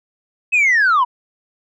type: linear sweep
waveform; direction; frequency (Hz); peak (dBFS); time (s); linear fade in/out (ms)
sine; down; 2599 to 934; -9; 0.52-1.05; 20
effects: tanh soft clip ceiling -9 dBFS